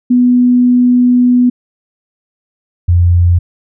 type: tone pair in turn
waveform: sine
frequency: 246.9 / 87.29 Hz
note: B3 / F2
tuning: 0 / 0 cents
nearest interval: octave + tritone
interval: 1800 cents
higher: first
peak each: -5 dBFS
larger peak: neither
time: 0.1-1.5 / 2.88-3.39 s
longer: first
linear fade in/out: 10 ms
effects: none